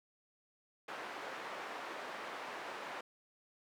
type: band-pass noise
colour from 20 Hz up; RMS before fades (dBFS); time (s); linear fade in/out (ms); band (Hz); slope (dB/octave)
white; -45; 0.88-3.01; 5; 370 to 1500; 12
effects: none